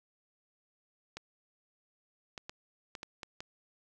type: clicks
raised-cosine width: 0.2 ms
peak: -24 dBFS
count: 7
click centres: 1.17 / 2.378 / 2.495 / 2.952 / 3.031 / 3.232 / 3.405 s
effects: none